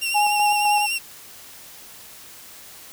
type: tone with vibrato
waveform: sawtooth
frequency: 2740 Hz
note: F7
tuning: 34 cents flat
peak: -19 dBFS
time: 0.01-0.99 s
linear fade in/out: 20 ms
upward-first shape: triangle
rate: 10 Hz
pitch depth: 36 cents each way
type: tone with tremolo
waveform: sine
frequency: 830.6 Hz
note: G#5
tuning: in tune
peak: -16 dBFS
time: 0.14-0.87 s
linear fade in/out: 20 ms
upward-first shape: square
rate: 3.9 Hz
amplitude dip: 35%
effects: white hiss -43 dBFS RMS until 2.92 s